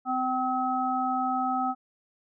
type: harmonic tone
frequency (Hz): 256.6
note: C4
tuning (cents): -34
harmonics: 1 / 3 / 5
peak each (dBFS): -31 / -27 / -30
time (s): 0.05-1.75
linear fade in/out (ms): 50
effects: none